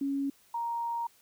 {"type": "tone pair in turn", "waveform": "sine", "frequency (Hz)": [277.2, 934.9], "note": ["C#4", "A#5"], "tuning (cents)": [0, 5], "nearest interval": "octave + major sixth", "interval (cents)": 2105, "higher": "second", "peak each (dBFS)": [-28, -30], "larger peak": "first", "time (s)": [[0.01, 0.3], [0.54, 1.07]], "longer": "second", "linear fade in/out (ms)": 5, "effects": ["white hiss -63 dBFS RMS until 1.21 s"]}